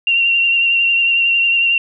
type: tone with vibrato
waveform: sine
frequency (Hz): 2756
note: F7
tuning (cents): -24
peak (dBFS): -11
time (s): 0.07-1.78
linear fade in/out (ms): 2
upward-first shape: triangle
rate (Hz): 11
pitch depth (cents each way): 29
effects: none